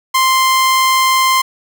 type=tone; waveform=sawtooth; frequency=1046.5 Hz; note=C6; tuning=in tune; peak=-6 dBFS; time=0.14-1.42 s; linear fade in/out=10 ms; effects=none